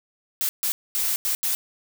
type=noise bursts at uneven times; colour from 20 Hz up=blue; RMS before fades=-24 dBFS; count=5; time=0.41-0.49 / 0.63-0.72 / 0.95-1.16 / 1.25-1.35 / 1.43-1.55 s; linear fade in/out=0 ms; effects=none